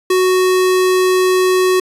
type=tone; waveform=square; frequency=370 Hz; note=F#4; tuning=in tune; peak=-11 dBFS; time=0.1-1.8 s; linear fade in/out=5 ms; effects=resampled to 32000 Hz